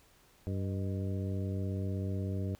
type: harmonic tone with a mistuned harmonic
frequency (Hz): 96.1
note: G2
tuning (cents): -34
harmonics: 1 / 2 / 3 / 4 / 5 / 6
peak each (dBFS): -33 / -39 / -43 / -45 / -47 / -49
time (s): 0.47-2.55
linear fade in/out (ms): 0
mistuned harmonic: 6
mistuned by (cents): +110
effects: pink hiss -64 dBFS RMS until 2.59 s